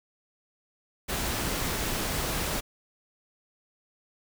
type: noise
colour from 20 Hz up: pink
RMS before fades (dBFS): -30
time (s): 1.08-2.61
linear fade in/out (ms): 20
effects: none